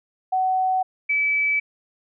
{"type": "tone pair in turn", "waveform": "sine", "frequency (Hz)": [750, 2300], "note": ["F#5", "D7"], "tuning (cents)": [23, -37], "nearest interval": "octave + perfect fifth", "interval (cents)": 1940, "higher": "second", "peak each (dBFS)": -18, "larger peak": "neither", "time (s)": [[0.32, 0.83], [1.09, 1.6]], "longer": "neither", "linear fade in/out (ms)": 10, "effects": []}